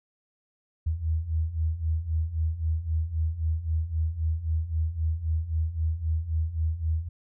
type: beating tone pair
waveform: sine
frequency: 77.78 / 81.58 Hz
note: D#2 / E2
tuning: 0 / -17 cents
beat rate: 3.8 Hz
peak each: -30 / -26 dBFS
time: 0.86-7.09 s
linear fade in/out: 10 ms
effects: none